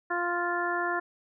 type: harmonic tone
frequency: 349.2 Hz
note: F4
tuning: in tune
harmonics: 1 / 2 / 3 / 4 / 5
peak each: -33 / -33 / -33 / -33 / -33 dBFS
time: 0.1-1 s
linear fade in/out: 10 ms
effects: none